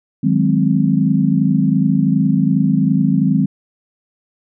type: chord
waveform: sine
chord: Ab dominant seventh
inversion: second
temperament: equal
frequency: 155.56 / 185 / 207.7 / 261.6 Hz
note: Eb3 / Gb3 / Ab3 / C4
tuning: 0 / 0 / 0 / 0 cents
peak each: -17 dBFS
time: 0.23-3.46 s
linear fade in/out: 10 ms
effects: none

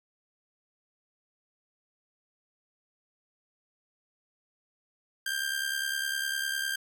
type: tone with amplitude modulation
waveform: sawtooth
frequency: 1586 Hz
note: G6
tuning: 20 cents sharp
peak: -23 dBFS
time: 5.26-6.76 s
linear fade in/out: 5 ms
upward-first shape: sine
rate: 69.9 Hz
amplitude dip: 65%
effects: none

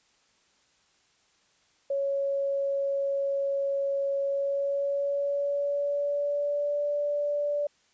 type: tone with pitch glide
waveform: sine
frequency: 555 to 582.3 Hz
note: C#5 to D5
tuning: +2 to -15 cents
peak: -25 dBFS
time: 1.9-7.67 s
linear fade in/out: 5 ms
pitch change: +83 cents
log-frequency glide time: 4.2-6.83 s
effects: white hiss -66 dBFS RMS until 7.93 s + resampled to 16000 Hz

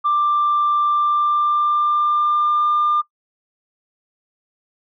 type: tone with pitch glide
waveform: sine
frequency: 1182 to 1199.9 Hz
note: D6 to D6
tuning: +11 to +37 cents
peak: -13 dBFS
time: 0.04-3.02 s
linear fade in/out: 20 ms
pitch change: +26 cents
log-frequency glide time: 0.86-2.67 s
effects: noise-tail reverb RT60 0.1 s tail -22 dB re dry + tanh soft clip ceiling -11 dBFS

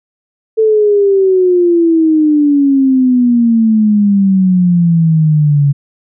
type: exponential sweep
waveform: sine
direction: down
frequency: 445 to 140 Hz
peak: -6 dBFS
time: 0.57-5.73 s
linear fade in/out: 20 ms
effects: none

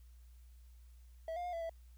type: tone with pitch steps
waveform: triangle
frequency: 651 / 705 / 712 / 669 / 660 Hz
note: E5 / F5 / F5 / E5 / E5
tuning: -22 / +16 / +33 / +25 / +2 cents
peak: -36 dBFS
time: 1.28-1.695 s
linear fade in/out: 2 ms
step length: 83 ms
effects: added 60 Hz sine -55 dBFS peak until 1.97 s + white hiss -74 dBFS RMS until 1.97 s

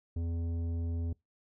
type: tone with tanh clipping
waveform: triangle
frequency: 84 Hz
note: E2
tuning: 33 cents sharp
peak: -33 dBFS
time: 0.16-1.13 s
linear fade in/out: 5 ms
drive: 15 dB
effects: noise-tail reverb RT60 0.2 s tail -25 dB re dry

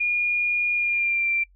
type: tone with pitch glide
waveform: sine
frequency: 2430 to 2359 Hz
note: D#7 to D7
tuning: -42 to +7 cents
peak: -20 dBFS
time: 0-1.44 s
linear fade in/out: 10 ms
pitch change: -51 cents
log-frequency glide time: 0.73-1.29 s
effects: noise-tail reverb RT60 0.1 s tail -26 dB re dry + added 46 Hz sine -53 dBFS peak until 1.55 s

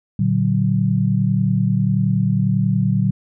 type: chord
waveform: sine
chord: Bb augmented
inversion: none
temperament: equal with one note detuned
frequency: 116.54 / 146.83 / 188.45 Hz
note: Bb2 / D3 / F#3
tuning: 0 / 0 / +32 cents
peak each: -19 / -20 / -18 dBFS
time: 0.19-3.11 s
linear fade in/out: 5 ms
effects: none

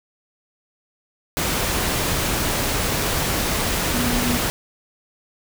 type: tone in noise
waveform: sine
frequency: 243.2 Hz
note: B3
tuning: 26 cents flat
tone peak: -22 dBFS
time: 3.94-4.37 s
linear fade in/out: 0 ms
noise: pink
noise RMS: -22 dBFS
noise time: 1.37-4.5 s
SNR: -3 dB
effects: none

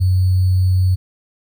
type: tone with sample-and-hold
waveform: sine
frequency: 92.5 Hz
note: F#2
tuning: in tune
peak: -11 dBFS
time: 0-0.96 s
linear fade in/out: 20 ms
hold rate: 4410 Hz
effects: none

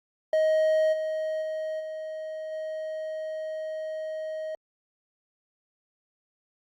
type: tone with level steps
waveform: triangle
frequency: 628 Hz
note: D#5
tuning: 16 cents sharp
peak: -18 / -25 / -27 / -31 / -29 dBFS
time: 0.33-4.55 s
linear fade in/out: 2 ms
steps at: 0.92 / 1.41 / 1.79 / 2.51 s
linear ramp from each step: 20 ms
effects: Opus 48 kbps

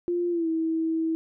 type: tone with pitch glide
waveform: sine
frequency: 349.2 to 323.9 Hz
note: F4 to E4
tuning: 0 to -30 cents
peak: -23 dBFS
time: 0.08-1.15 s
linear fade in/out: 0 ms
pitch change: -130 cents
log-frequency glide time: 0.3-0.48 s
effects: none

